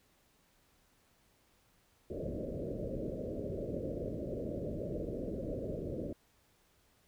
white low-pass noise, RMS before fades -39 dBFS, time 2.1-6.13 s, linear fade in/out 5 ms, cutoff 610 Hz, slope 96 dB/octave, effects pink hiss -70 dBFS RMS until 7.07 s

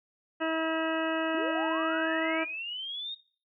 harmonic tone, 322.1 Hz, E4, 40 cents flat, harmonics 1 / 2 / 3 / 4 / 5 / 6 / 8 / 9, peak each -31 / -32 / -38 / -37 / -37 / -41 / -42 / -43 dBFS, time 0.4-2.45 s, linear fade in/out 20 ms
sine linear sweep, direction up, 277.2 to 3742 Hz, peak -34 dBFS, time 1.34-3.15 s, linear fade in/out 10 ms
effects noise-tail reverb RT60 0.4 s tail -18 dB re dry

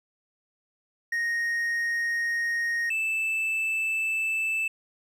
triangle tone pair in turn, 1864.7 / 2637 Hz, A#6 / E7, 0 / 0 cents, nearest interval tritone, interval 600 cents, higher second, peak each -23 dBFS, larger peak neither, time 1.12-2.9 / 2.9-4.68 s, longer neither, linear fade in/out 5 ms, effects none

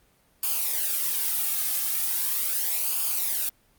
blue noise with flanger, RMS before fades -26 dBFS, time 0.43-3.49 s, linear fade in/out 2 ms, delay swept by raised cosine 0.51 to 2.11 ms, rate 0.39 Hz, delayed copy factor -0.75, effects pink hiss -63 dBFS RMS until 3.78 s + Opus 32 kbps

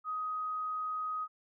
sine tone, 1255 Hz, D#6, 15 cents sharp, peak -33 dBFS, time 0.04-1.28 s, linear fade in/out 50 ms, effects none

